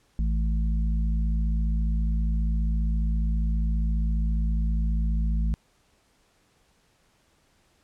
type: harmonic tone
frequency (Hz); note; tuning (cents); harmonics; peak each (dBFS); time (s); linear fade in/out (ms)
54.8; A1; -6; 1 / 3 / 4; -22 / -32 / -36; 0.19-5.54; 0
effects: pink hiss -65 dBFS RMS until 7.83 s + low-pass 10000 Hz 12 dB/octave